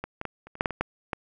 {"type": "clicks", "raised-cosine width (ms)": 0.5, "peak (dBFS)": [-17, -18, -16, -30, -28, -7, -9, -19, -10, -13], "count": 10, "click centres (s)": [0.04, 0.214, 0.253, 0.47, 0.554, 0.609, 0.658, 0.707, 0.81, 1.132], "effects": []}